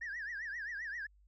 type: tone with vibrato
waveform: sine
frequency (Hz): 1760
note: A6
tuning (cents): 0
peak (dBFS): -37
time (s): 0.01-1.07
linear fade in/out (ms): 10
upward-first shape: triangle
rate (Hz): 7.6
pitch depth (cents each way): 210
effects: tanh soft clip ceiling -36 dBFS + added 50 Hz sine -62 dBFS peak until 1.27 s